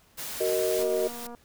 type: noise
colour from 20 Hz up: white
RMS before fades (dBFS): -36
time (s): 0.17-0.84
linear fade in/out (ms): 20
type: chord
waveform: sine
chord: D# minor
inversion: first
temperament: equal with one note detuned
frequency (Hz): 376.7 / 466.2 / 622.3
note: F#4 / A#4 / D#5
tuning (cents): +31 / 0 / 0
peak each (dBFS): -28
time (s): 0.4-1.08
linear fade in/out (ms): 10
type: noise with tremolo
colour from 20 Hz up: white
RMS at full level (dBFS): -39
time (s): 0.45-1.27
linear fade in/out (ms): 5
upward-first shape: sine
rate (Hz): 3.9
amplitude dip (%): 30
type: click train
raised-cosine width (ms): 1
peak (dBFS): -30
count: 134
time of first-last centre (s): 0.79-1.349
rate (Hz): 238
effects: pink hiss -61 dBFS RMS until 1.44 s